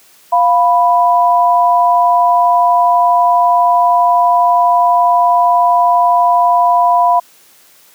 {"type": "tone pair together", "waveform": "sine", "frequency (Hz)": [700.1, 987.8], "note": ["F5", "B5"], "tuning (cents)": [4, 0], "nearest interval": "tritone", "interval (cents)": 596, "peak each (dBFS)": -10, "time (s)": [0.32, 7.2], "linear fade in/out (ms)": 10, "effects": ["white hiss -46 dBFS RMS until 7.94 s", "high-pass 150 Hz 12 dB/octave"]}